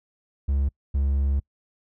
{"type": "tone pair in turn", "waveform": "triangle", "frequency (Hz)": [69.3, 69.3], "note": ["C#2", "C#2"], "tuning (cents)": [0, 0], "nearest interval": "unison", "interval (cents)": 0, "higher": "neither", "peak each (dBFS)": -18, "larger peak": "neither", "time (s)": [[0.48, 0.69], [0.94, 1.4]], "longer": "second", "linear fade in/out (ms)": 10, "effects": ["noise-tail reverb RT60 0.1 s tail -26 dB re dry"]}